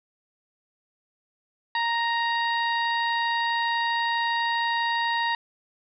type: harmonic tone with a mistuned harmonic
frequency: 932.3 Hz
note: A#5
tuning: in tune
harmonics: 1 / 2 / 3 / 4 / 5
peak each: -25 / -27 / -36 / -34 / -39 dBFS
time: 1.75-5.35 s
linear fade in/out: 2 ms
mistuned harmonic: 4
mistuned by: +25 cents
effects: none